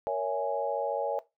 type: chord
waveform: sine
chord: A# half-diminished seventh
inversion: none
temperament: equal with one note detuned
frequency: 466.2 / 560.5 / 659.3 / 830.6 Hz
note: A#4 / C#5 / E5 / G#5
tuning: 0 / +19 / 0 / 0 cents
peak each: -34 / -31 / -33 / -33 dBFS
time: 0.07-1.19 s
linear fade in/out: 0 ms
effects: noise-tail reverb RT60 0.2 s tail -17 dB re dry